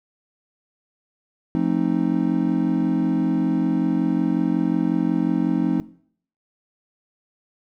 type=chord; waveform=triangle; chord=F dominant seventh; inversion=none; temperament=equal with one note detuned; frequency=174.61 / 220 / 265.4 / 311.1 Hz; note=F3 / A3 / C4 / Eb4; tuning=0 / 0 / +25 / 0 cents; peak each=-22 / -24 / -21 / -22 dBFS; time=1.55-5.8 s; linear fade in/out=0 ms; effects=noise-tail reverb RT60 0.6 s tail -20 dB re dry